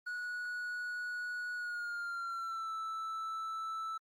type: tone with pitch glide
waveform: triangle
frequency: 1463 to 1318.5 Hz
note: F#6 to E6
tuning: -20 to 0 cents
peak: -35 dBFS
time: 0.06-3.98 s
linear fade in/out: 10 ms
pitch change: -180 cents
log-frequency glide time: 1.55-2.72 s
effects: Opus 24 kbps